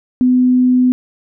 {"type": "tone", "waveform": "sine", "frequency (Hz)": 251.8, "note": "B3", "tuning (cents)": 34, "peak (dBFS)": -8, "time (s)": [0.21, 0.92], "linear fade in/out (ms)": 0, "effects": []}